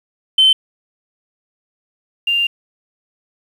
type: tone pair in turn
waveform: sine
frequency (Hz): 3078 / 2793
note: G7 / F7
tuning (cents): -32 / -1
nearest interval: major second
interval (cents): 169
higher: first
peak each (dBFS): -6 / -13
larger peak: first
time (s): 0.38-0.53 / 2.27-2.47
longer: second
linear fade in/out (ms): 5
effects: tanh soft clip ceiling -4 dBFS + 7-bit